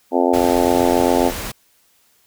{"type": "harmonic tone", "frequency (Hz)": 87.5, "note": "F2", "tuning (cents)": 4, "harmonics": [3, 4, 5, 6, 7, 8, 9, 10], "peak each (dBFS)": [-19, -20, -21, -22, -22, -23, -24, -24], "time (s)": [0.11, 1.32], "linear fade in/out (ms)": 50}
{"type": "noise", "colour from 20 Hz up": "pink", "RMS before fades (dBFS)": -27, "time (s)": [0.33, 1.52], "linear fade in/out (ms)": 10}
{"effects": ["white hiss -58 dBFS RMS until 2.26 s"]}